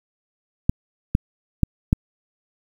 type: clicks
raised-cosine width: 5 ms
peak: -3 dBFS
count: 4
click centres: 0.695 / 1.151 / 1.633 / 1.929 s
effects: 7-bit